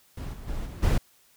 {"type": "noise with level steps", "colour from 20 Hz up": "brown", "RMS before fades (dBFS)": [-34, -40, -33, -38, -21], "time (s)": [0.17, 0.98], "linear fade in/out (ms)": 5, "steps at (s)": [0.32, 0.47, 0.65, 0.82], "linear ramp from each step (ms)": 20, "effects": ["white hiss -61 dBFS RMS until 1.36 s"]}